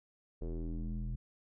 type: tone with low-pass filter sweep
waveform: square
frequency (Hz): 41.33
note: E1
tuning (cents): +5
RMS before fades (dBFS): -38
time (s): 0.41-1.16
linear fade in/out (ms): 10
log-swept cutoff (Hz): 450 to 150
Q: 3.1
effects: none